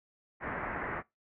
white low-pass noise, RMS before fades -37 dBFS, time 0.4-1.03 s, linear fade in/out 50 ms, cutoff 2000 Hz, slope 48 dB/octave, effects noise-tail reverb RT60 0.2 s tail -22 dB re dry

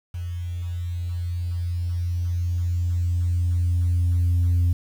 sine tone with level ramp, 87.31 Hz, F2, in tune, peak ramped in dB -27 to -14 dBFS, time 0.14-4.73 s, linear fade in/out 5 ms, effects tanh soft clip ceiling -15 dBFS + 8-bit

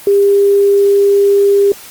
sine tone, 400.9 Hz, G4, 39 cents sharp, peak -6 dBFS, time 0.07-1.72 s, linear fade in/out 2 ms, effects white hiss -34 dBFS RMS until 1.9 s + Opus 32 kbps

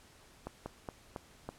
slowing click train, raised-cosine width 1 ms, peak -25 dBFS, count 5, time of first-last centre 0.47-1.49 s, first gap 190 ms, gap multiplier 1.2, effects pink hiss -60 dBFS RMS until 1.58 s + low-pass 11000 Hz 12 dB/octave

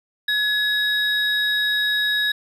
triangle tone pair together, 1691 / 3796 Hz, G#6 / A#7, +31 / +31 cents, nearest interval octave + major second, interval 1400 cents, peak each -19 / -20 dBFS, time 0.28-2.32 s, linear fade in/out 5 ms, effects none

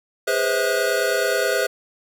square tone cluster, 409.6 / 498.6 / 528 / 648 / 1456 Hz, G#4 / B4 / C5 / E5 / F#6, -24 / +16 / +16 / -30 / -28 cents, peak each -26 dBFS, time 0.27-1.67 s, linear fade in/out 10 ms, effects none

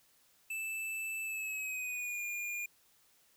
square tone with pitch glide, 2638 to 2419 Hz, E7 to D#7, +1 to -49 cents, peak -37 dBFS, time 0.5-2.66 s, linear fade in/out 5 ms, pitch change -150 cents, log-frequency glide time 1.23-2.23 s, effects white hiss -68 dBFS RMS until 3.36 s

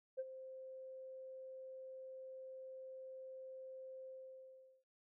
sine tone with ADSR envelope, 523.3 Hz, C5, in tune, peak -36 dBFS, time 0.17-4.84 s, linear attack 24 ms, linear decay 37 ms, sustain -13 dB, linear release 770 ms, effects noise-tail reverb RT60 0.1 s tail -19 dB re dry + tanh soft clip ceiling -34 dBFS

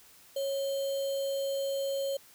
sine tone with sample-and-hold, 550 Hz, C#5, 14 cents flat, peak -29 dBFS, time 0.36-2.17 s, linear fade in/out 5 ms, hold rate 3675 Hz, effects white hiss -57 dBFS RMS until 2.34 s

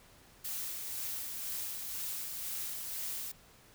blue noise with tremolo, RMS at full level -38 dBFS, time 0.44-3.32 s, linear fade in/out 10 ms, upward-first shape sine, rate 2 Hz, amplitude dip 30%, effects pink hiss -60 dBFS RMS until 3.74 s

